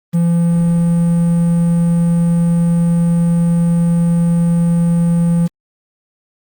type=tone with quantisation; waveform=triangle; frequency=170 Hz; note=F3; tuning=46 cents flat; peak=-8 dBFS; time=0.13-5.48 s; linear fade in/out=20 ms; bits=6; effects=Opus 24 kbps